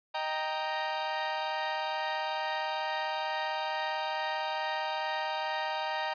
sawtooth chord, Eb major, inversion none, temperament equal, 622.3 / 784 / 932.3 Hz, Eb5 / G5 / Bb5, 0 / 0 / 0 cents, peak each -33 / -32 / -30 dBFS, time 0.14-6.14 s, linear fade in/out 10 ms, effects resampled to 11025 Hz

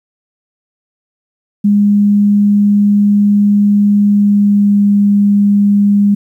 sine tone with pitch glide, 204.6 to 203 Hz, G#3 to G#3, -26 to -39 cents, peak -6 dBFS, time 1.64-6.15 s, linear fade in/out 10 ms, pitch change -13 cents, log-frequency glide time 4.02-4.86 s, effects 8-bit

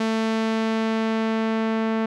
sawtooth tone with low-pass filter sweep, 222.4 Hz, A3, 19 cents sharp, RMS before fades -23 dBFS, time 0-2.06 s, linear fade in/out 5 ms, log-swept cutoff 5300 to 2200 Hz, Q 0.71, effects none

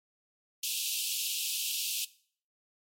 pink high-pass noise, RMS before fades -33 dBFS, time 0.63-2.05 s, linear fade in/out 5 ms, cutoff 2600 Hz, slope 96 dB/octave, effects noise-tail reverb RT60 0.5 s tail -19 dB re dry + MP3 64 kbps

